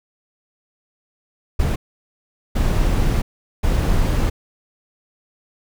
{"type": "noise bursts at uneven times", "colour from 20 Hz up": "brown", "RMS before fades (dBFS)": -17, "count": 3, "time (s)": [[1.59, 1.76], [2.55, 3.22], [3.63, 4.3]], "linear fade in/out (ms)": 10, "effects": []}